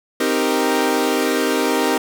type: chord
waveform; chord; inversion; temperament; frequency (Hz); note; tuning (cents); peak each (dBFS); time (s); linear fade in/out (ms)
sawtooth; C minor seventh; none; equal; 261.6 / 311.1 / 392 / 466.2; C4 / Eb4 / G4 / Bb4; 0 / 0 / 0 / 0; -18; 0.2-1.98; 5
effects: none